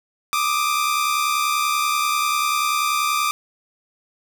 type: tone pair together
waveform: sawtooth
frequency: 1182.7 / 1253 Hz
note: D6 / D#6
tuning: +12 / +12 cents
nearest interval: minor second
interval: 100 cents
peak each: -16 / -21 dBFS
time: 0.33-3.31 s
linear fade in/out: 0 ms
effects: none